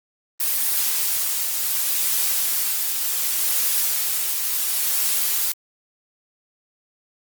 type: noise with tremolo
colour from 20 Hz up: blue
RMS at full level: -20 dBFS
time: 0.4-5.52 s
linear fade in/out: 2 ms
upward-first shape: triangle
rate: 0.69 Hz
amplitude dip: 35%
effects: Opus 24 kbps